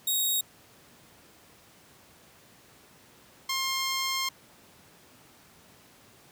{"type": "tone pair in turn", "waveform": "10% pulse", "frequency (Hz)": [3769, 1064.4], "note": ["A#7", "C6"], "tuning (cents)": [18, 29], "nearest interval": "octave + minor seventh", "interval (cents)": 2189, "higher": "first", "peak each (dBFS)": [-17, -19], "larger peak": "first", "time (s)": [[0.07, 0.41], [3.49, 4.29]], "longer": "second", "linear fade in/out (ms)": 5, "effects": ["pink hiss -56 dBFS RMS until 6.31 s", "high-pass 100 Hz 12 dB/octave"]}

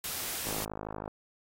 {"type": "noise", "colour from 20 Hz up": "white", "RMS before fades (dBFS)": -36, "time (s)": [0.04, 0.65], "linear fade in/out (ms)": 2}
{"type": "click train", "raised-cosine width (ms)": 1, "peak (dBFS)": -23, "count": 33, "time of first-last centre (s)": [0.47, 1.078], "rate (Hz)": 52.6}
{"effects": ["AAC 48 kbps"]}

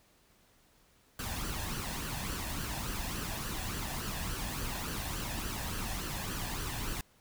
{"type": "noise with flanger", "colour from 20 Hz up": "pink", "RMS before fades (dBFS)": -37, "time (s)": [1.19, 7.01], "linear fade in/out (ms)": 2, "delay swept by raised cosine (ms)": [0.66, 1.18], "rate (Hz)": 3.5, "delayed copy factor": 0.55, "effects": ["pink hiss -66 dBFS RMS until 7.2 s"]}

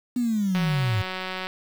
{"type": "linear sweep", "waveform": "sine", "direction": "down", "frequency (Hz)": [250.8, 97.9], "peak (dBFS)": -21, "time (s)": [0.16, 1.02], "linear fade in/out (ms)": 5}
{"type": "click train", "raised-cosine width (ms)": 0.3, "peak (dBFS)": -15, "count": 172, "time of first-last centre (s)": [0.55, 1.469], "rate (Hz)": 186}
{"effects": ["7-bit"]}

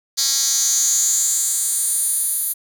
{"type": "tone with high-pass filter sweep", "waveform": "10% pulse", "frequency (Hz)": 272.9, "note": "C#4", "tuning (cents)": -27, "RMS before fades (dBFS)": -19, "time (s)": [0.17, 2.54], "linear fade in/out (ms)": 20, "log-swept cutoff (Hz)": [5200, 11000], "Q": 4.7, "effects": []}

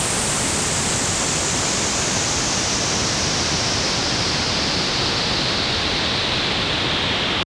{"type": "noise with low-pass filter sweep", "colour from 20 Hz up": "pink", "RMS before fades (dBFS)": -20, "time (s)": [0, 7.43], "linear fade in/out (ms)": 0, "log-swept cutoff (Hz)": [8600, 3400], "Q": 3.3, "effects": ["high-pass 80 Hz 12 dB/octave", "resampled to 22050 Hz"]}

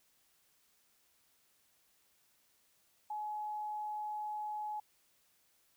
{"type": "tone", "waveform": "sine", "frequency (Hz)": 846, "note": "G#5", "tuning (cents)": 32, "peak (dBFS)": -37, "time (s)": [3.1, 4.8], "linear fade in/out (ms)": 5, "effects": ["white hiss -72 dBFS RMS until 5.76 s"]}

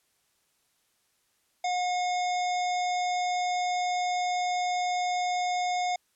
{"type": "harmonic tone", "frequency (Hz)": 721, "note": "F#5", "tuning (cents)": -45, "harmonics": [1, 3, 5, 7, 9, 10], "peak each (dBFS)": [-26, -36, -40, -43, -45, -46], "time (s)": [1.64, 5.96], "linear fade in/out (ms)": 5, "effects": ["white hiss -71 dBFS RMS until 6.15 s", "low-pass 12000 Hz 12 dB/octave"]}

